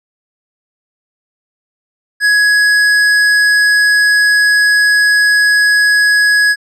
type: tone with hard clipping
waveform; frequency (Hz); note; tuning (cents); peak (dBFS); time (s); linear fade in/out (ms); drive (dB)
sine; 1673; G#6; +12; -9; 2.2-6.56; 50; 12
effects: low-pass 11000 Hz 12 dB/octave